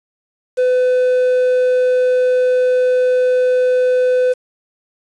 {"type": "tone with quantisation", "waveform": "triangle", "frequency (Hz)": 504, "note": "B4", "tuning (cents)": 35, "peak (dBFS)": -9, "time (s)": [0.57, 4.34], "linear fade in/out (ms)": 20, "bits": 6, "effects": ["resampled to 22050 Hz"]}